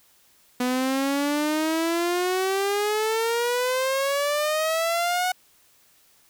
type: exponential sweep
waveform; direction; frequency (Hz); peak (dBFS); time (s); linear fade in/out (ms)
sawtooth; up; 246.9 to 740; -18; 0.6-5.32; 5
effects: white hiss -59 dBFS RMS until 6.29 s